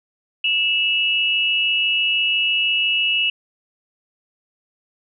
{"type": "tone pair together", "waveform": "sine", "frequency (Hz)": [2648, 2902], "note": ["E7", "F#7"], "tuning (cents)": [7, -34], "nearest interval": "major second", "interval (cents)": 159, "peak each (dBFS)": -19, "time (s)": [0.44, 3.3], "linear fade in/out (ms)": 5, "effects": []}